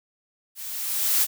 blue noise with level ramp, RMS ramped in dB -37 to -18 dBFS, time 0.55-1.27 s, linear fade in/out 50 ms, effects none

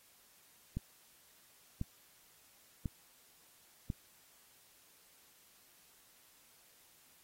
click train, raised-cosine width 5 ms, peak -24 dBFS, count 4, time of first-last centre 0.77-3.902 s, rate 0.958 Hz, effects white hiss -65 dBFS RMS until 7.23 s + AAC 48 kbps

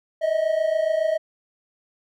triangle tone pair together, 615 / 642.2 Hz, D#5 / E5, -20 / -45 cents, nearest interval minor second, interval 75 cents, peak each -22 / -19 dBFS, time 0.21-1.18 s, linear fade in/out 20 ms, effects none

